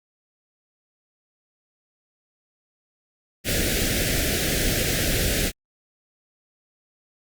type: band-stop noise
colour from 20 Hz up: pink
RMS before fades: -23 dBFS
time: 3.44-5.52 s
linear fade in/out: 50 ms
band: 680 to 1500 Hz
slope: 48 dB/octave
effects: Opus 48 kbps